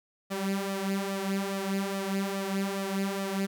sawtooth tone with flanger, 195.4 Hz, G3, 5 cents flat, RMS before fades -31 dBFS, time 0.3-3.47 s, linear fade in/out 20 ms, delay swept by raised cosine 1.6 to 4.7 ms, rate 2.4 Hz, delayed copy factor +0.65, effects none

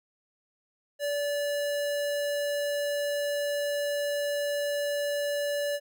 square tone, 578 Hz, D5, 28 cents flat, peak -28 dBFS, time 0.99-5.8 s, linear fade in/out 50 ms, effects none

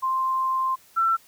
sine tone pair in turn, 1048 / 1342.1 Hz, C6 / E6, +2 / +31 cents, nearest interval major third, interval 429 cents, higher second, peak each -21 / -18 dBFS, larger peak second, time 0.02-0.76 / 0.96-1.17 s, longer first, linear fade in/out 20 ms, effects white hiss -55 dBFS RMS until 1.27 s

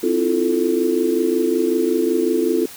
sine chord, F major seventh, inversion second, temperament equal with one note detuned, 261.6 / 323.8 / 349.2 / 440 Hz, C4 / E4 / F4 / A4, 0 / -31 / 0 / 0 cents, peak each -23 / -22 / -19 / -21 dBFS, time 0.03-2.66 s, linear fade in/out 5 ms, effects white hiss -38 dBFS RMS until 2.76 s

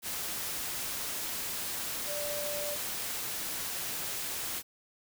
sine tone in noise, 587.3 Hz, D5, in tune, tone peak -36 dBFS, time 2.06-2.78 s, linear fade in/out 50 ms, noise white, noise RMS -36 dBFS, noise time 0.02-4.63 s, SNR -3 dB, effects none

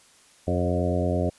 harmonic tone with a mistuned harmonic, 89.1 Hz, F2, 35 cents sharp, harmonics 1 / 2 / 3 / 4 / 5 / 6 / 7 / 8, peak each -26 / -29 / -30 / -32 / -32 / -31 / -30 / -36 dBFS, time 0.47-1.3 s, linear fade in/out 10 ms, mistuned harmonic 6, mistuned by +26 cents, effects white hiss -56 dBFS RMS until 1.38 s + resampled to 24000 Hz

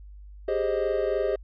triangle chord, Ab major seventh, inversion third, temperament equal with one note detuned, 392 / 415.3 / 529.3 / 622.3 Hz, G4 / Ab4 / C5 / Eb5, 0 / 0 / +20 / 0 cents, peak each -27 dBFS, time 0.48-1.36 s, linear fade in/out 5 ms, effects added 50 Hz sine -42 dBFS peak until 1.43 s + resampled to 11025 Hz

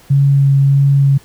sine tone with vibrato, 138.8 Hz, C#3, 3 cents sharp, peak -7 dBFS, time 0.1-1.18 s, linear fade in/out 10 ms, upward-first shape sine, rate 1.6 Hz, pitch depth 10 cents each way, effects pink hiss -45 dBFS RMS until 1.24 s

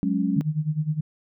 sine chord, F# suspended second, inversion none, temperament equal, 185 / 207.7 / 277.2 Hz, F#3 / G#3 / C#4, 0 / 0 / 0 cents, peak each -25 dBFS, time 0.03-0.41 s, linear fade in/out 0 ms
sine tone with tremolo, 153.4 Hz, D#3, 24 cents flat, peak -19 dBFS, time 0.36-1.01 s, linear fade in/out 10 ms, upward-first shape sine, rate 9.7 Hz, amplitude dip 85%
effects none

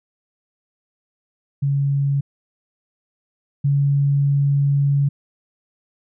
sine tone pair in turn, 140 / 140.97 Hz, C#3 / C#3, +18 / +29 cents, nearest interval unison, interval 11 cents, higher second, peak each -16 / -14 dBFS, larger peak second, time 1.62-2.21 / 3.64-5.09 s, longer second, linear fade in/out 10 ms, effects none

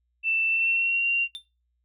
sine tone with pitch glide, 2666 to 2763 Hz, E7 to F7, +19 to -19 cents, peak -21 dBFS, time 0.23-1.28 s, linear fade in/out 50 ms, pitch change +62 cents, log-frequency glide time 0.48-1.06 s
triangle tone with exponential decay, 3576 Hz, A7, 27 cents sharp, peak -28 dBFS, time 1.35-1.45 s, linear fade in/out 0 ms, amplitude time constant 20 ms
effects noise-tail reverb RT60 0.3 s tail -20 dB re dry + added 60 Hz sine -70 dBFS peak until 1.84 s

